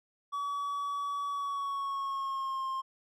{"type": "tone with pitch glide", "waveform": "triangle", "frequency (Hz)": [1138, 1061.8], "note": ["C#6", "C6"], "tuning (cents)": [45, 25], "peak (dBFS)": -30, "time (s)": [0.32, 2.82], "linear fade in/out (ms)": 20, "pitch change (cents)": -120, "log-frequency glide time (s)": [1.29, 2.67], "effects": []}